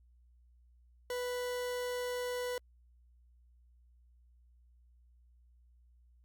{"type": "tone", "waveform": "40% pulse", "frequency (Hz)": 493.9, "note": "B4", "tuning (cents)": 0, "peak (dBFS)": -34, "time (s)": [1.1, 2.58], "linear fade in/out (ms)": 2, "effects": ["added 60 Hz sine -61 dBFS peak until 6.24 s", "Opus 48 kbps"]}